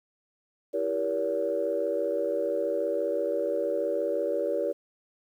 sine chord, E diminished seventh, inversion none, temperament just, 329.6 / 395.6 / 474.7 / 569.6 Hz, E4 / G4 / Bb4 / Db5, 0 / +16 / +31 / +47 cents, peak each -34 / -32 / -30 / -28 dBFS, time 0.73-4.73 s, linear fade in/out 20 ms, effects tanh soft clip ceiling -16 dBFS + 10-bit

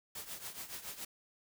white noise with tremolo, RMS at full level -42 dBFS, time 0.15-1.05 s, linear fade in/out 5 ms, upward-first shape triangle, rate 7.1 Hz, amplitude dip 80%, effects none

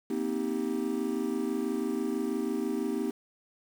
triangle chord, C minor seventh, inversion third, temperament just, 235.5 / 261.6 / 314 / 392.4 Hz, Bb3 / C4 / Eb4 / G4, +18 / 0 / +16 / +2 cents, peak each -32 dBFS, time 0.1-3.11 s, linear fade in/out 5 ms, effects 8-bit

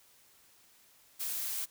blue noise, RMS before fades -36 dBFS, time 1.19-1.66 s, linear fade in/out 20 ms, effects white hiss -63 dBFS RMS until 1.7 s

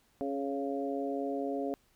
harmonic tone with a mistuned harmonic, 138.59 Hz, C#3, in tune, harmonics 2 / 3 / 4 / 5, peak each -35 / -37 / -38 / -39 dBFS, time 0.21-1.74 s, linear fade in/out 0 ms, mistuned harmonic 3, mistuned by +17 cents, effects pink hiss -69 dBFS RMS until 1.95 s

